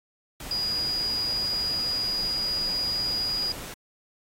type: tone in noise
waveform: sine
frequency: 4892 Hz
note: D#8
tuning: 30 cents flat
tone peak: -25 dBFS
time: 0.51-3.52 s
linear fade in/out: 2 ms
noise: pink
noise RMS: -39 dBFS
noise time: 0.4-3.74 s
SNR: +11 dB
effects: AAC 48 kbps